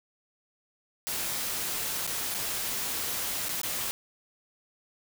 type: noise with dropouts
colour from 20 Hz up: white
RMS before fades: -32 dBFS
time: 1.07-3.91 s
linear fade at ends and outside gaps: 0 ms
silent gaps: 2.067-2.075 / 2.342-2.347 / 3.485-3.492 / 3.616-3.633 s
effects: none